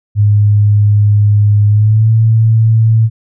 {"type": "tone with pitch glide", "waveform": "sine", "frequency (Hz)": [103.83, 111.93], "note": ["G#2", "A2"], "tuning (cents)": [0, 30], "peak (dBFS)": -5, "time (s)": [0.15, 3.1], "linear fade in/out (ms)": 50, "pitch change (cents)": 130, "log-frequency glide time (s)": [1.68, 2.12], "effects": []}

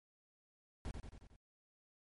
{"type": "noise with echo", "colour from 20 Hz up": "brown", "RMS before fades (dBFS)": -42, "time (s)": [0.85, 0.91], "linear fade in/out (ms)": 0, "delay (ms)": 90, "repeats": 5, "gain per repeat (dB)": -4, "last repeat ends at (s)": 1.36, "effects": ["MP3 48 kbps"]}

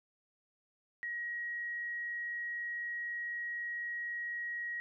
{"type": "tone", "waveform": "sine", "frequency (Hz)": 1898, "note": "A#6", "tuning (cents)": 31, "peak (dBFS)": -36, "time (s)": [1.03, 4.8], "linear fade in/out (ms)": 0, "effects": []}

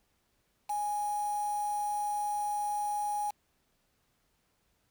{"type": "tone with quantisation", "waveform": "sine", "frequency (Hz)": 830.6, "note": "G#5", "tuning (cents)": 0, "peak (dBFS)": -30, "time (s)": [0.69, 3.31], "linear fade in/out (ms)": 10, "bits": 7, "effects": ["pink hiss -74 dBFS RMS until 4.9 s"]}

